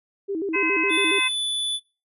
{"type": "tone with vibrato", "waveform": "sine", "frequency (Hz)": 357.7, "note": "F4", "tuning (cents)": 41, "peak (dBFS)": -24, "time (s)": [0.28, 1.2], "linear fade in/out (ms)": 20, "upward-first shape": "square", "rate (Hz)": 7.2, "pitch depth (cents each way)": 180}
{"type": "harmonic tone", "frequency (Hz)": 513, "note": "C5", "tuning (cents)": -34, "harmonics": [2, 3, 4, 5], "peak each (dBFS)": [-30, -33, -26, -23], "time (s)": [0.53, 1.29], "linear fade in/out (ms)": 20}
{"type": "tone with pitch glide", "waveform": "square", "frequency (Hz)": [3497, 3475], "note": ["A7", "A7"], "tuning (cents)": [-11, -22], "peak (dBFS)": -24, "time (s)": [0.89, 1.8], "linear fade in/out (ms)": 50, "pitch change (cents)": -11, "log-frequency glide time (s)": [1.15, 1.47]}
{"effects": ["noise-tail reverb RT60 0.3 s tail -22 dB re dry", "resampled to 32000 Hz"]}